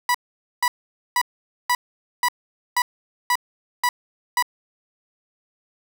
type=tone bursts; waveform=30% pulse; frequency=980 Hz; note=B5; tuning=14 cents flat; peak=-14 dBFS; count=9; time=0.09-4.425 s; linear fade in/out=2 ms; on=55 ms; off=480 ms; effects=none